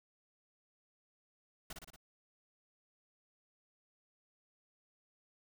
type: noise with echo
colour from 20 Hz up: pink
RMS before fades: -45 dBFS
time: 1.7-1.73 s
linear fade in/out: 5 ms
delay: 58 ms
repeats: 4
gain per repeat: -3 dB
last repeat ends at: 1.962 s
effects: none